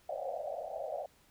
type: band-pass noise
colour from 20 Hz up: pink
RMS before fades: -39 dBFS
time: 0.09-1.06 s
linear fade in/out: 5 ms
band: 520 to 760 Hz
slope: 96 dB/octave
effects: pink hiss -66 dBFS RMS until 1.3 s